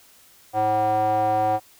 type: tone with band-pass filter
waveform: square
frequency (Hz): 107.2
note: A2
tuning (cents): -45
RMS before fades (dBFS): -21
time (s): 0.53-1.6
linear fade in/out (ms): 50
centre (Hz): 700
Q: 8.7
effects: white hiss -53 dBFS RMS until 1.79 s